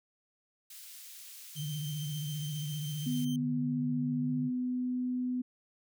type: high-pass noise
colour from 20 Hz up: white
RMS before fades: -49 dBFS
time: 0.7-3.25 s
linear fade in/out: 5 ms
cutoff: 2600 Hz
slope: 12 dB/octave
type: tone with vibrato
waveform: sine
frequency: 149.6 Hz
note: D3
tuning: 32 cents sharp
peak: -34 dBFS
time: 1.55-4.51 s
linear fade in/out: 50 ms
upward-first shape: triangle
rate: 15 Hz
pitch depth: 93 cents each way
type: tone with tremolo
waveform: sawtooth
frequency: 3124 Hz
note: G7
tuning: 7 cents flat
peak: -40 dBFS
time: 1.56-3.36 s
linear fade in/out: 2 ms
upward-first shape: sine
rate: 7 Hz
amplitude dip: 30%
type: tone with pitch glide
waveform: sine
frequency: 246.9 to 250.5 Hz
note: B3 to B3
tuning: 0 to +25 cents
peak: -30 dBFS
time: 3.06-5.42 s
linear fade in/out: 10 ms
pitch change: +25 cents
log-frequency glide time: 4.19-4.31 s
effects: none